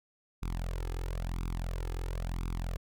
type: tone with flanger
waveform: sawtooth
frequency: 42.97 Hz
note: F1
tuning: 27 cents flat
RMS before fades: -35 dBFS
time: 0.42-2.77 s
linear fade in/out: 10 ms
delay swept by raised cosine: 0.81 to 2.41 ms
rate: 0.98 Hz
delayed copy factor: +0.9
effects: none